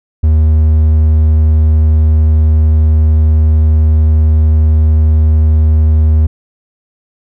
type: tone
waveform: triangle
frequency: 77.78 Hz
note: D#2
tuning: in tune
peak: -3 dBFS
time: 0.23-6.27 s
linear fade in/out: 10 ms
effects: none